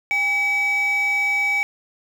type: tone pair together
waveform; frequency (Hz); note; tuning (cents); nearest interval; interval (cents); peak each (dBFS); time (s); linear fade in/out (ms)
sine; 806.8 / 2282; G5 / C#7; +50 / +50; octave + tritone; 1800; -26 / -16; 0.11-1.63; 0
effects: tanh soft clip ceiling -15 dBFS + 7-bit